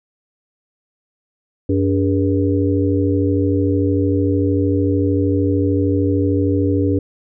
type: harmonic tone with a mistuned harmonic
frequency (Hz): 95.8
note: G2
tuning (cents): -39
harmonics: 1 / 3 / 4 / 5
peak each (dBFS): -18 / -17 / -22 / -23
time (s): 1.69-6.99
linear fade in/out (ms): 5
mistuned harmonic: 4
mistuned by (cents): +99
effects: none

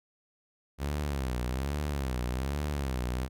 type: tone with vibrato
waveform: sawtooth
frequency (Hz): 67.3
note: C2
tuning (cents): +49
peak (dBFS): -26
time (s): 0.78-3.29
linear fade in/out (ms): 50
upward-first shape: sine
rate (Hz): 1.2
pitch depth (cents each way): 170
effects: none

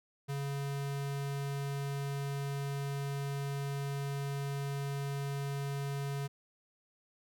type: tone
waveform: square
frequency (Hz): 140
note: C#3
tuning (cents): +18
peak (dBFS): -35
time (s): 0.28-6.28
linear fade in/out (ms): 20
effects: none

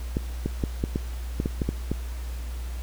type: clicks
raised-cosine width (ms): 3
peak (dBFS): -12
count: 10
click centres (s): 0.169 / 0.46 / 0.638 / 0.839 / 0.959 / 1.401 / 1.459 / 1.618 / 1.69 / 1.916
effects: added 60 Hz sine -30 dBFS peak until 2.82 s + pink hiss -46 dBFS RMS until 2.82 s

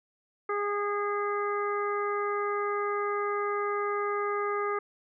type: harmonic tone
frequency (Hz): 410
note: G#4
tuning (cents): -22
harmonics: 1 / 2 / 3 / 4 / 5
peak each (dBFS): -30 / -39 / -31 / -41 / -40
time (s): 0.49-4.79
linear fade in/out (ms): 5
effects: none

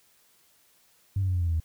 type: tone with pitch steps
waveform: sine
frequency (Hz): 98 / 94.77 / 91.65 / 88.63 / 85.71 / 82.89 / 80.15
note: G2 / F#2 / F#2 / F2 / F2 / E2 / E2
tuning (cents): 0 / +42 / -16 / +26 / -32 / +10 / -48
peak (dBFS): -22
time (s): 1.16-1.601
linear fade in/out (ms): 5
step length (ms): 63
effects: tanh soft clip ceiling -19 dBFS + white hiss -63 dBFS RMS until 1.64 s

